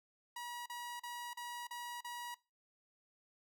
sawtooth tone bursts, 962 Hz, B5, 46 cents flat, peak -39 dBFS, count 6, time 0.36-2.345 s, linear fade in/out 5 ms, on 300 ms, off 37 ms, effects noise-tail reverb RT60 0.3 s tail -22 dB re dry

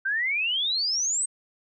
sine exponential sweep, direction up, 1530 to 8430 Hz, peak -23 dBFS, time 0.05-1.26 s, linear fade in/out 10 ms, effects none

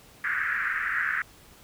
white band-pass noise, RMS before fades -28 dBFS, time 0.24-1.22 s, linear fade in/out 2 ms, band 1400 to 1900 Hz, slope 48 dB/octave, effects pink hiss -53 dBFS RMS until 1.63 s

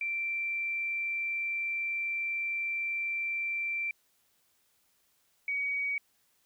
sine tone pair in turn, 2349 / 2259 Hz, D7 / C#7, 0 / +32 cents, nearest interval minor second, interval 68 cents, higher first, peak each -30 / -29 dBFS, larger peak second, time 0.01-3.91 / 5.48-5.98 s, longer first, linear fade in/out 2 ms, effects white hiss -71 dBFS RMS until 6.45 s

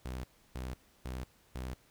sawtooth tone bursts, 63.4 Hz, B1, 46 cents sharp, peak -34 dBFS, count 4, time 0.05-1.74 s, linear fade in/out 5 ms, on 190 ms, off 310 ms, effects pink hiss -66 dBFS RMS until 1.9 s

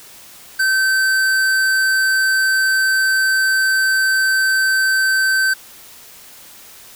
sine tone with tanh clipping, 1545 Hz, G6, 26 cents flat, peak -15 dBFS, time 0.59-5.54 s, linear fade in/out 10 ms, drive 18 dB, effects white hiss -41 dBFS RMS until 6.95 s

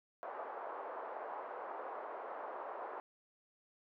white band-pass noise, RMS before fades -45 dBFS, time 0.23-3 s, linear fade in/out 0 ms, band 440 to 1100 Hz, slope 24 dB/octave, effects none

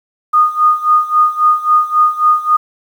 sine tone with tremolo, 1230 Hz, D#6, 20 cents flat, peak -5 dBFS, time 0.33-2.57 s, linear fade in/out 10 ms, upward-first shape sine, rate 3.7 Hz, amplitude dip 85%, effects 7-bit

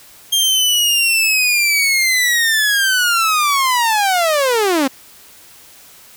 sawtooth linear sweep, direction down, 3218 to 254.6 Hz, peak -9 dBFS, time 0.32-4.88 s, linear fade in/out 10 ms, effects white hiss -43 dBFS RMS until 6.16 s

